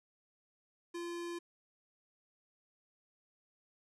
square tone, 344.2 Hz, F4, 25 cents flat, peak -40 dBFS, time 0.94-1.39 s, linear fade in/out 10 ms, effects resampled to 24000 Hz + 12-bit

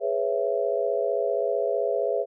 sine chord, C# minor seventh, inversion second, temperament just, 415.8 / 498.9 / 554.4 / 665.2 Hz, G#4 / B4 / C#5 / E5, +2 / +17 / 0 / +16 cents, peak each -28 dBFS, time 0-2.26 s, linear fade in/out 50 ms, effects none

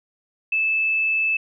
sine tone, 2623 Hz, E7, 9 cents flat, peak -18 dBFS, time 0.52-1.37 s, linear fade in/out 5 ms, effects none

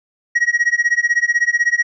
triangle tone with tremolo, 1902 Hz, A#6, 34 cents sharp, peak -8 dBFS, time 0.35-1.83 s, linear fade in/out 10 ms, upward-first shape sine, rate 16 Hz, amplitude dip 95%, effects resampled to 16000 Hz

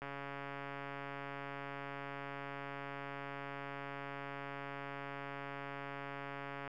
click train, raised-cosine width 0.5 ms, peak -29 dBFS, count 933, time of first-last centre 0.02-6.677 s, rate 140 Hz, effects none

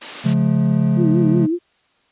white high-pass noise, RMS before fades -29 dBFS, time 0.01-0.34 s, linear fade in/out 10 ms, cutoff 190 Hz, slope 24 dB/octave
triangle chord, Db augmented, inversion none, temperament equal with one note detuned, 138.59 / 174.61 / 214.4 Hz, Db3 / F3 / A3, 0 / 0 / -45 cents, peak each -16 dBFS, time 0.24-1.47 s, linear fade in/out 20 ms
sine tone with vibrato, 329.6 Hz, E4, in tune, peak -16 dBFS, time 0.96-1.59 s, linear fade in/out 50 ms, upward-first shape sine, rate 5.4 Hz, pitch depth 110 cents each way
effects white hiss -60 dBFS RMS until 2.11 s + resampled to 8000 Hz

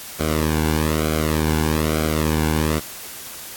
sawtooth tone with flanger, 77.78 Hz, D#2, in tune, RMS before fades -20 dBFS, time 0.19-2.8 s, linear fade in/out 20 ms, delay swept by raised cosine 1.1 to 1.6 ms, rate 1.1 Hz, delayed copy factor -0.85, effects white hiss -35 dBFS RMS until 3.56 s + AAC 64 kbps

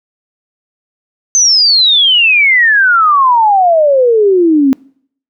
sine exponential sweep, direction down, 6272 to 260 Hz, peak -5 dBFS, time 1.35-4.73 s, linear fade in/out 0 ms, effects noise-tail reverb RT60 0.6 s tail -25 dB re dry

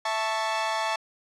sawtooth chord, A major, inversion second, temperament equal, 659.3 / 880 / 1108.7 Hz, E5 / A5 / C#6, 0 / 0 / 0 cents, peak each -27 / -24 / -28 dBFS, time 0.05-0.96 s, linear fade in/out 5 ms, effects low-pass 6000 Hz 12 dB/octave

